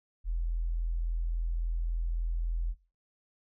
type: tone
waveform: sine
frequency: 41.8 Hz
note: E1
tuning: 25 cents sharp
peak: -28 dBFS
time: 0.24-2.75 s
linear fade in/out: 50 ms
effects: noise-tail reverb RT60 0.3 s tail -18 dB re dry